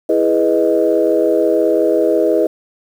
sine chord, E major seventh, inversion none, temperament equal, 329.6 / 415.3 / 493.9 / 622.3 Hz, E4 / G#4 / B4 / D#5, 0 / 0 / 0 / 0 cents, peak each -16 dBFS, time 0.09-2.47 s, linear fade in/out 5 ms, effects tanh soft clip ceiling -1 dBFS + 7-bit

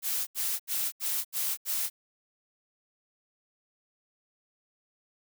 blue noise bursts, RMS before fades -30 dBFS, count 6, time 0.02-1.9 s, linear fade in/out 50 ms, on 250 ms, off 76 ms, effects none

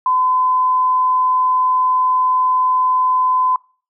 sine tone, 1017 Hz, C6, 50 cents flat, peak -12 dBFS, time 0.06-3.56 s, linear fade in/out 2 ms, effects noise-tail reverb RT60 0.4 s tail -25 dB re dry

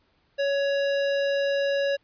square tone, 559 Hz, C#5, 14 cents sharp, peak -23 dBFS, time 0.38-1.97 s, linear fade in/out 20 ms, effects pink hiss -67 dBFS RMS until 2.03 s + resampled to 11025 Hz

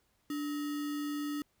sine tone with sample-and-hold, 293 Hz, D4, 4 cents flat, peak -33 dBFS, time 0.3-1.42 s, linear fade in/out 2 ms, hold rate 1575 Hz, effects pink hiss -74 dBFS RMS until 1.6 s

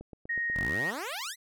click train, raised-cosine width 2 ms, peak -31 dBFS, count 6, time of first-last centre 0.01-0.622 s, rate 8.17 Hz
sine tone, 1869 Hz, A#6, 4 cents sharp, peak -28 dBFS, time 0.29-0.91 s, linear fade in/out 10 ms
10% pulse exponential sweep, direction up, 30.87 to 2100 Hz, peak -26 dBFS, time 0.53-1.36 s, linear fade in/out 50 ms
effects none

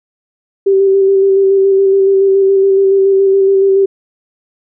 sine tone with vibrato, 389.4 Hz, G4, 12 cents flat, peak -6 dBFS, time 0.66-3.86 s, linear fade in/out 10 ms, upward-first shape square, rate 7.1 Hz, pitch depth 16 cents each way, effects none

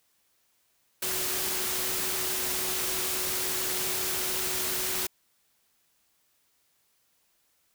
sine tone in noise, 371.4 Hz, F#4, 7 cents sharp, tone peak -40 dBFS, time 1.02-5.07 s, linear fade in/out 5 ms, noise white, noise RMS -30 dBFS, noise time 1.02-5.07 s, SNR -13 dB, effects white hiss -70 dBFS RMS until 7.74 s

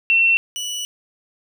sine / 25% pulse tone pair in turn, 2706 / 2951 Hz, E7 / F#7, +45 / -5 cents, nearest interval major second, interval 150 cents, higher second, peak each -12 / -21 dBFS, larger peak first, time 0.1-0.37 / 0.56-0.85 s, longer second, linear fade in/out 0 ms, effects none

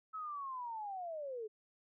sine linear sweep, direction down, 1304 to 415.3 Hz, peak -40 dBFS, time 0.13-1.48 s, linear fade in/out 20 ms, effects none

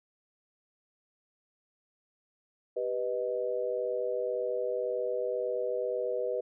sine chord, G augmented, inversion none, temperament equal, 392 / 493.9 / 622.3 Hz, G4 / B4 / D#5, 0 / 0 / 0 cents, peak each -36 / -31 / -35 dBFS, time 2.76-6.41 s, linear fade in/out 10 ms, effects none

